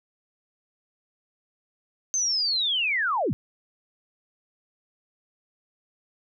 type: linear sweep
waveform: sine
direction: down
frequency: 6320 to 86.5 Hz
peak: -22 dBFS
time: 2.14-3.33 s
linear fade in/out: 0 ms
effects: none